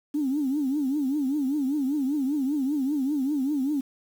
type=tone with vibrato; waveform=sine; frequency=280 Hz; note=C#4; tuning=18 cents sharp; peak=-22 dBFS; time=0.14-3.81 s; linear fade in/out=10 ms; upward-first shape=triangle; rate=5.1 Hz; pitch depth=180 cents each way; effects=tanh soft clip ceiling -18 dBFS + 8-bit